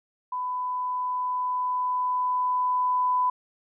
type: tone with level ramp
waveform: sine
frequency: 1000 Hz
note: B5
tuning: 21 cents sharp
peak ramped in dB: -27 to -20 dBFS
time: 0.32-3.3 s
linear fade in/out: 5 ms
effects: none